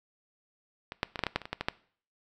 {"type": "clicks", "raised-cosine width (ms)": 0.3, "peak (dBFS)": [-21, -10, -18, -16, -10, -13, -10, -26, -23, -15, -15, -10], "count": 12, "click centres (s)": [0.921, 1.031, 1.158, 1.192, 1.237, 1.267, 1.36, 1.417, 1.455, 1.53, 1.61, 1.685], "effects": ["noise-tail reverb RT60 0.5 s tail -21 dB re dry"]}